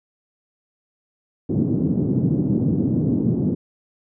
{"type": "band-pass noise", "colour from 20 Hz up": "white", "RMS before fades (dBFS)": -20, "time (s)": [1.49, 3.55], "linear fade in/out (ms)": 10, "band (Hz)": [110, 290], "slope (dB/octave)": 24, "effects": []}